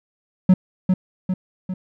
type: tone with echo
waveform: triangle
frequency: 185 Hz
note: F#3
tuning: in tune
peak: -6 dBFS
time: 0.49-0.54 s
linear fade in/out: 5 ms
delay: 400 ms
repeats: 3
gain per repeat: -5 dB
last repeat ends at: 1.74 s
effects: none